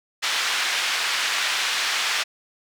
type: band-pass noise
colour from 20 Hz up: pink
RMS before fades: -24 dBFS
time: 0.22-2.24 s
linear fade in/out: 20 ms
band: 1600 to 4900 Hz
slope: 12 dB/octave
effects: none